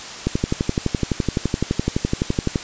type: click train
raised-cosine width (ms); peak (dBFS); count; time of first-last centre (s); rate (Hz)
3; -5; 28; 0.27-2.558; 11.8
effects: white hiss -33 dBFS RMS until 2.63 s + resampled to 16000 Hz